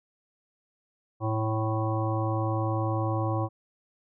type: harmonic tone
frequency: 110 Hz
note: A2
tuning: in tune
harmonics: 1 / 3 / 5 / 7 / 9 / 10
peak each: -27 / -32 / -34 / -35 / -37 / -37 dBFS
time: 1.2-3.49 s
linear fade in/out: 50 ms
effects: none